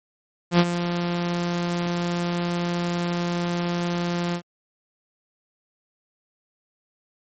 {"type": "tone with ADSR envelope", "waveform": "sawtooth", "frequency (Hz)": 173.8, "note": "F3", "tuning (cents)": -8, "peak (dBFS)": -8, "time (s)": [0.51, 4.42], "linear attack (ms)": 82, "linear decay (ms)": 49, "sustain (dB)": -11, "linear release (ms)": 82, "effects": ["MP3 32 kbps"]}